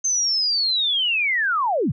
sine linear sweep, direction down, 6300 to 88.1 Hz, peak -18 dBFS, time 0.04-1.92 s, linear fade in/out 10 ms, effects none

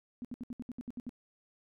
sine tone bursts, 243.7 Hz, B3, 23 cents flat, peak -37 dBFS, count 10, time 0.22-1.093 s, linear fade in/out 0 ms, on 27 ms, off 67 ms, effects none

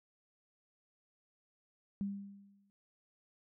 sine tone with exponential decay, 199.4 Hz, G3, 30 cents sharp, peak -32 dBFS, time 2.01-2.7 s, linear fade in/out 0 ms, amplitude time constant 150 ms, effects none

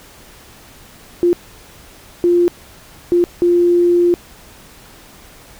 sine tone bursts at uneven times, 349.2 Hz, F4, in tune, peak -9 dBFS, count 4, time 1.23-1.33 / 2.24-2.48 / 3.12-3.24 / 3.42-4.14 s, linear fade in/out 0 ms, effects pink hiss -42 dBFS RMS until 5.59 s

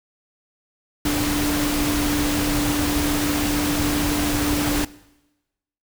sine tone in noise, 293.7 Hz, D4, in tune, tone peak -21 dBFS, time 1.05-4.85 s, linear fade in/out 5 ms, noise pink, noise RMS -24 dBFS, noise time 1.05-4.85 s, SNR 0 dB, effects noise-tail reverb RT60 1.0 s tail -20 dB re dry

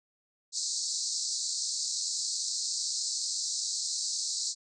pink band-pass noise, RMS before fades -33 dBFS, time 0.52-4.55 s, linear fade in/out 50 ms, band 4100 to 8200 Hz, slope 96 dB/octave, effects none

